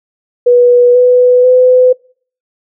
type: tone with pitch steps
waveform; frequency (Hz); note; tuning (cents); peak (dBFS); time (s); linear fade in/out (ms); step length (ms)
sine; 488.1 / 496.6 / 505.3; B4 / B4 / B4; -20 / +9 / +40; -3; 0.46-1.93; 10; 490
effects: noise-tail reverb RT60 0.5 s tail -26 dB re dry